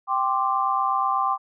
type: chord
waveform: sine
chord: G suspended fourth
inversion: none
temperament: equal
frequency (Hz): 784 / 1046.5 / 1174.7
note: G5 / C6 / D6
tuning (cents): 0 / 0 / 0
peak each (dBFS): -25 / -24 / -24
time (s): 0.07-1.38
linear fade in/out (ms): 50
effects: none